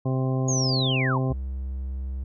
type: harmonic tone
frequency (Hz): 130.81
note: C3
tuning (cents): 0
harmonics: 1 / 2 / 3 / 4 / 5 / 6 / 8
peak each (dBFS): -23 / -29 / -33 / -35 / -37 / -39 / -41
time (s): 0.05-1.33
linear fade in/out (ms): 10
type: linear sweep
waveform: sine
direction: down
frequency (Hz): 6730 to 820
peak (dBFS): -25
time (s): 0.48-1.18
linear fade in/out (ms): 5
type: tone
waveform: triangle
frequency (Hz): 65.8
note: C2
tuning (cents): +10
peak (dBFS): -26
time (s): 1.3-2.24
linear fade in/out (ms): 5
effects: none